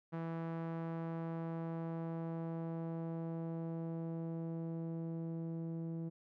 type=tone with low-pass filter sweep; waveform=sawtooth; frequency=164.81 Hz; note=E3; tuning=in tune; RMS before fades=-41 dBFS; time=0.12-6.1 s; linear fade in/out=20 ms; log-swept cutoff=1400 to 360 Hz; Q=0.89; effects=none